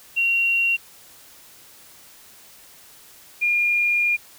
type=tone pair in turn; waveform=sine; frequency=2750 / 2417 Hz; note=F7 / D7; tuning=-27 / +49 cents; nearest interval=major second; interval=224 cents; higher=first; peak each=-17 dBFS; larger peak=neither; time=0.16-0.77 / 3.41-4.17 s; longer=second; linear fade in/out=20 ms; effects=white hiss -48 dBFS RMS until 4.38 s